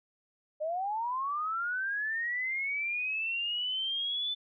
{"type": "linear sweep", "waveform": "sine", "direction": "up", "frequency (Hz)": [594, 3524], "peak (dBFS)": -30, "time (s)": [0.6, 4.35], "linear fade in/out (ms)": 20, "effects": []}